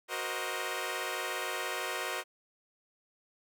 10% pulse chord, C half-diminished seventh, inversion second, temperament equal with one note detuned, 370 / 471 / 523.3 / 622.3 Hz, Gb4 / Bb4 / C5 / Eb5, 0 / +18 / 0 / 0 cents, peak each -31 dBFS, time 0.08-2.24 s, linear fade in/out 50 ms, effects none

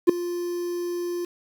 triangle tone with ADSR envelope, 350 Hz, F4, 4 cents sharp, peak -5 dBFS, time 0.07-1.25 s, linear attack 24 ms, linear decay 3 ms, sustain -19 dB, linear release 5 ms, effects 7-bit

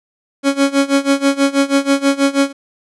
30% pulse tone with tremolo, 277.2 Hz, C#4, in tune, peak -6 dBFS, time 0.43-2.53 s, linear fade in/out 50 ms, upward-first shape sine, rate 6.2 Hz, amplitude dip 90%, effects resampled to 24000 Hz

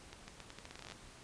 accelerating click train, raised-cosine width 0.2 ms, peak -30 dBFS, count 16, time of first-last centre 0.13-0.921 s, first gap 150 ms, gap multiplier 0.82, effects pink hiss -56 dBFS RMS until 1.23 s + resampled to 22050 Hz

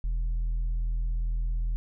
sine tone with tanh clipping, 41.2 Hz, E1, in tune, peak -26 dBFS, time 0.04-1.76 s, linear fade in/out 0 ms, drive 3 dB, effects none

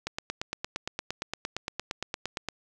click train, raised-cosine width 0.2 ms, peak -14 dBFS, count 22, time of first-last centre 0.07-2.487 s, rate 8.69 Hz, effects none

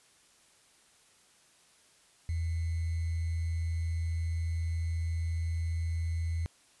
sine tone with sample-and-hold, 82.8 Hz, E2, 8 cents sharp, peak -29 dBFS, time 2.29-6.46 s, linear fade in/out 0 ms, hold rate 2100 Hz, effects white hiss -63 dBFS RMS until 6.8 s + resampled to 24000 Hz

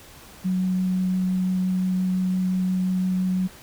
sine tone with vibrato, 185 Hz, F#3, in tune, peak -20 dBFS, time 0.44-3.48 s, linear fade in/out 20 ms, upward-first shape triangle, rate 5.8 Hz, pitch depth 8 cents each way, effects pink hiss -46 dBFS RMS until 3.62 s

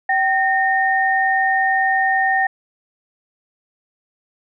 sine tone pair together, 770 / 1835.5 Hz, G5 / A#6, -31 / -27 cents, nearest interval octave + minor third, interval 1504 cents, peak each -17 dBFS, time 0.09-2.47 s, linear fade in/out 5 ms, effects none

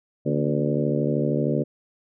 harmonic tone with a mistuned harmonic, 73 Hz, D2, 10 cents flat, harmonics 2 / 3 / 4 / 5 / 6 / 7 / 8, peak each -25 / -27 / -28 / -29 / -30 / -30 / -31 dBFS, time 0.25-1.64 s, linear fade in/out 20 ms, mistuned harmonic 3, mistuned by +77 cents, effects none

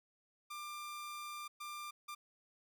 sawtooth tone bursts at uneven times, 1191 Hz, D6, 24 cents sharp, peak -40 dBFS, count 3, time 0.5-1.48 / 1.6-1.91 / 2.08-2.15 s, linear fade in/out 10 ms, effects none

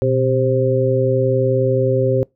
harmonic tone with a mistuned harmonic, 131.3 Hz, C3, 6 cents sharp, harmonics 1 / 2 / 3 / 4, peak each -18 / -25 / -19 / -18 dBFS, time 0.02-2.23 s, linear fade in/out 0 ms, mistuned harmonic 1, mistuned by -110 cents, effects noise-tail reverb RT60 0.2 s tail -24 dB re dry

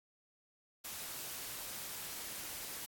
white noise, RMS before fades -44 dBFS, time 0.84-2.86 s, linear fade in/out 10 ms, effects AAC 64 kbps

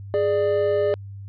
triangle tone pair together, 415.3 / 593.1 Hz, G#4 / D5, 0 / +17 cents, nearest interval tritone, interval 617 cents, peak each -19 dBFS, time 0.14-0.94 s, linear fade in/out 0 ms, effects added 99 Hz sine -34 dBFS peak until 1.28 s + resampled to 11025 Hz

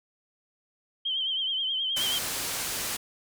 sine tone with vibrato, 3136 Hz, G7, in tune, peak -26 dBFS, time 1.05-2.19 s, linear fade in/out 10 ms, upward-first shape triangle, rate 9.4 Hz, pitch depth 75 cents each way
white low-pass noise, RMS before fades -32 dBFS, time 1.96-2.97 s, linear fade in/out 10 ms, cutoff 12000 Hz, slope 12 dB/octave
effects none

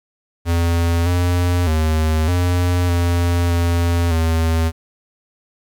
square tone with pitch steps, 84.8 / 88.4 / 78.7 / 88.8 / 86.7 / 85.7 / 81.5 Hz, E2 / F2 / D#2 / F2 / F2 / F2 / E2, +50 / +22 / +20 / +29 / -12 / -32 / -19 cents, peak -15 dBFS, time 0.45-4.72 s, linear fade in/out 50 ms, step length 610 ms, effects 9-bit

